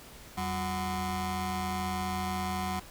25% pulse ring-modulated tone, 275.1 Hz, C#4, 13 cents flat, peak -24 dBFS, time 0.37-2.8 s, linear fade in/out 10 ms, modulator 466 Hz, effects added 57 Hz sine -57 dBFS peak until 2.9 s + pink hiss -50 dBFS RMS until 2.9 s

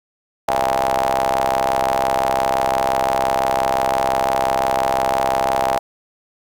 sawtooth ring-modulated tone, 65.8 Hz, C2, 10 cents sharp, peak -9 dBFS, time 0.48-5.79 s, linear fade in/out 5 ms, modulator 745 Hz, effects 8-bit

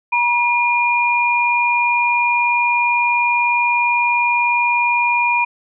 sine tone pair together, 960 / 2419 Hz, B5 / D#7, -49 / -49 cents, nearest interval octave + major third, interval 1600 cents, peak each -16 dBFS, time 0.12-5.45 s, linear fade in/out 10 ms, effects none

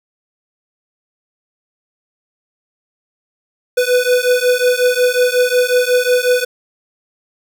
square beating tone pair, 493.9 / 499.4 Hz, B4 / B4, 0 / +19 cents, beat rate 5.5 Hz, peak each -15 dBFS, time 3.77-6.45 s, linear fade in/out 10 ms, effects 8-bit

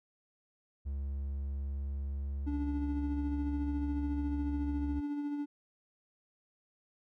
triangle tone with pitch glide, 69.3 to 70.06 Hz, C#2 to C#2, 0 to +19 cents, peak -32 dBFS, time 0.85-5.01 s, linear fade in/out 20 ms, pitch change +19 cents, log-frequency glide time 1.92-2.81 s
triangle tone with tremolo, 290 Hz, D4, 22 cents flat, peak -30 dBFS, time 2.46-5.46 s, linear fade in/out 20 ms, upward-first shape sine, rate 14 Hz, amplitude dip 35%
effects none

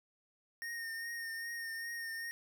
square tone with vibrato, 1841 Hz, A#6, 22 cents flat, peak -40 dBFS, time 0.62-2.31 s, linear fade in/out 0 ms, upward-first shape triangle, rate 2.5 Hz, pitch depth 31 cents each way, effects none

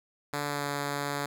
5% pulse tone with pitch glide, 145.2 to 143.12 Hz, D3 to D3, -19 to -44 cents, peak -19 dBFS, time 0.33-1.26 s, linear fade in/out 5 ms, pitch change -25 cents, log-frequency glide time 0.45-0.68 s, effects none

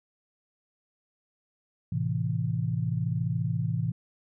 sine chord, A minor, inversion none, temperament equal, 110 / 130.81 / 164.81 Hz, A2 / C3 / E3, 0 / 0 / 0 cents, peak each -30 dBFS, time 1.92-3.92 s, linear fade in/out 5 ms, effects none

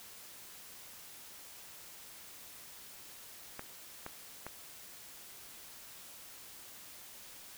clicks, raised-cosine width 0.5 ms, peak -26 dBFS, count 3, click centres 3.594 / 4.064 / 4.466 s, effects white hiss -52 dBFS RMS until 7.57 s

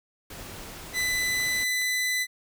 pink noise, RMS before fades -41 dBFS, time 0.3-1.64 s, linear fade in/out 5 ms
sawtooth tone, 2002 Hz, B6, 23 cents sharp, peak -21 dBFS, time 0.93-2.27 s, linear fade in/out 50 ms
clicks, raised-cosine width 0.3 ms, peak -30 dBFS, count 2, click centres 1.006 / 1.817 s
effects none

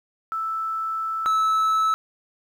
sine / triangle tone pair in turn, 1318.5 / 1304.9 Hz, E6 / E6, 0 / -18 cents, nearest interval unison, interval 18 cents, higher first, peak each -24 / -16 dBFS, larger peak second, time 0.32-1.26 / 1.26-1.94 s, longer first, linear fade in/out 0 ms, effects 9-bit

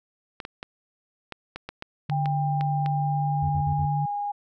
clicks, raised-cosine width 0.3 ms, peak -18 dBFS, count 11, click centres 0.402 / 0.451 / 0.629 / 1.323 / 1.56 / 1.69 / 1.824 / 2.098 / 2.258 / 2.61 / 2.861 s
sine tone, 147.1 Hz, D3, 3 cents sharp, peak -24 dBFS, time 2.09-4.06 s, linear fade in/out 10 ms
sine tone with pitch glide, 797 to 818 Hz, G5 to G#5, +28 to -26 cents, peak -26 dBFS, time 2.11-4.32 s, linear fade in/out 10 ms, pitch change +46 cents, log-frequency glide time 2.86-3.81 s
triangle tone bursts, 86.5 Hz, F2, 16 cents flat, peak -25 dBFS, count 4, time 3.42-3.859 s, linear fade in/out 10 ms, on 76 ms, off 45 ms
effects none

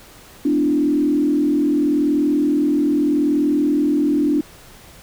sine tone with frequency modulation, 293.9 Hz, D4, 1 cent sharp, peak -14 dBFS, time 0.45-4.41 s, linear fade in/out 5 ms, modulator 40.8 Hz, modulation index 0.92, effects pink hiss -44 dBFS RMS until 5.02 s

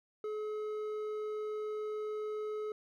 sine tone with hard clipping, 426.5 Hz, G#4, 46 cents sharp, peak -37 dBFS, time 0.24-2.72 s, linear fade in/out 2 ms, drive 6 dB, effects none

